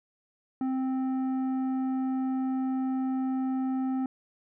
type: tone with tanh clipping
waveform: triangle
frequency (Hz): 261.6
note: C4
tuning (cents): 0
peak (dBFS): -28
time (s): 0.61-4.06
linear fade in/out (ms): 2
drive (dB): 13
effects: none